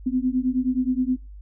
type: beating tone pair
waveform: sine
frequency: 250.4 / 259.9 Hz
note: B3 / C4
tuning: +24 / -11 cents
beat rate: 9.5 Hz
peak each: -23 dBFS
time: 0.06-1.17 s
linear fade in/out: 10 ms
effects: noise-tail reverb RT60 0.3 s tail -24 dB re dry + added 50 Hz sine -38 dBFS peak until 1.41 s